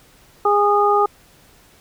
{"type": "harmonic tone", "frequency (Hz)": 410.5, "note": "G#4", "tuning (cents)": -20, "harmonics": [1, 2, 3], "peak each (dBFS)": [-17, -17, -17], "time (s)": [0.45, 1.06], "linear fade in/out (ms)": 5, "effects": ["pink hiss -51 dBFS RMS until 1.8 s"]}